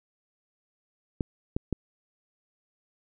clicks, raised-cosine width 3 ms, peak -14 dBFS, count 3, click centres 1.208 / 1.565 / 1.727 s, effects none

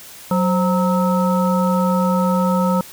harmonic tone with a mistuned harmonic, 185 Hz, F#3, in tune, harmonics 1 / 3 / 5 / 7, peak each -16 / -21 / -23 / -24 dBFS, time 0.31-2.81 s, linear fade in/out 2 ms, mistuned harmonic 3, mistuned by -94 cents, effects white hiss -39 dBFS RMS until 2.92 s

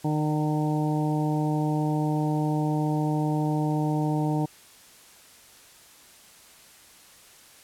harmonic tone with a mistuned harmonic, 152.4 Hz, D#3, 36 cents flat, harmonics 1 / 2 / 3 / 4 / 5 / 6, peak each -25 / -27 / -36 / -37 / -34 / -36 dBFS, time 0.04-4.46 s, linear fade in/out 10 ms, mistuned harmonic 4, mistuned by -25 cents, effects white hiss -52 dBFS RMS until 7.63 s + low-pass 12000 Hz 12 dB/octave

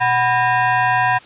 sine tone with frequency modulation, 121.9 Hz, B2, 22 cents flat, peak -13 dBFS, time 0-1.19 s, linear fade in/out 20 ms, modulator 864 Hz, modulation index 2.1, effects white hiss -43 dBFS RMS until 1.25 s + resampled to 8000 Hz

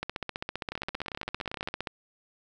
two click trains, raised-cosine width 0.3 ms, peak -20 / -16 dBFS, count 18 / 29, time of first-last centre 0.72-1.686 / 0.03-1.872 s, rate 17.6 / 15.2 Hz, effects none

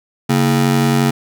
35% pulse ring-modulated tone, 185.8 Hz, F#3, 7 cents sharp, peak -7 dBFS, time 0.29-1.11 s, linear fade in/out 10 ms, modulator 45.7 Hz, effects none

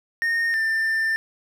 triangle tone pair in turn, 1841 / 1788.6 Hz, A#6 / A6, -22 / +28 cents, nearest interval unison, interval 50 cents, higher first, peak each -18 dBFS, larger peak neither, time 0.22-0.54 / 0.54-1.16 s, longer second, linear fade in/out 0 ms, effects none

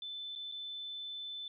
sine tone with dropouts, 3520 Hz, A7, in tune, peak -40 dBFS, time 0.02-1.48 s, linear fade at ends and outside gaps 2 ms, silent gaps 0.353-0.359 / 0.516-0.521 s, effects none

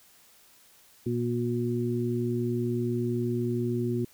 harmonic tone, 120 Hz, B2, 49 cents flat, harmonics 1 / 2 / 3, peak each -30 / -30 / -30 dBFS, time 1.06-4.05 s, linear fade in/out 5 ms, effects white hiss -58 dBFS RMS until 4.13 s

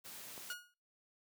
white noise, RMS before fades -50 dBFS, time 0.04-0.54 s, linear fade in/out 20 ms
click, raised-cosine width 1 ms, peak -36 dBFS, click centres 0.378 s
sawtooth tone with exponential decay, 1443 Hz, F#6, 44 cents flat, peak -34 dBFS, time 0.5-0.74 s, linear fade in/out 2 ms, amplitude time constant 51 ms
effects noise-tail reverb RT60 0.4 s tail -26 dB re dry + high-pass 100 Hz 12 dB/octave

